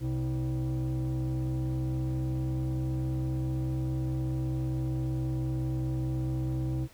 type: tone with frequency modulation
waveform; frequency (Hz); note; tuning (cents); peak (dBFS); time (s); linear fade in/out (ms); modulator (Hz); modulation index
sine; 129.3; C3; -20; -25; 0-6.88; 50; 194; 0.86
effects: tanh soft clip ceiling -27 dBFS + pink hiss -57 dBFS RMS until 6.93 s